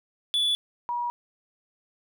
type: tone pair in turn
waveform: triangle / sine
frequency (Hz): 3444 / 960.6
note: A7 / B5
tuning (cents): -38 / -48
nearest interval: octave + minor seventh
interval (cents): 2210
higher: first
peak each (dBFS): -20 / -26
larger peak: first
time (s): 0.34-0.55 / 0.89-1.1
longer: neither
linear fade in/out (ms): 0
effects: none